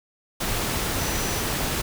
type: tone in noise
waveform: sine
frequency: 5920 Hz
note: F#8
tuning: in tune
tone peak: -35 dBFS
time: 0.98-1.42 s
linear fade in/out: 10 ms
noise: pink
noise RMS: -26 dBFS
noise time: 0.4-1.82 s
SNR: -12 dB
effects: none